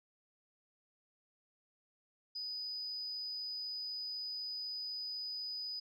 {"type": "tone", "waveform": "sine", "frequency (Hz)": 4978, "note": "D#8", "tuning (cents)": 0, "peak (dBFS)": -38, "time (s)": [2.35, 5.8], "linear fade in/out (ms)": 10, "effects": ["tanh soft clip ceiling -34 dBFS"]}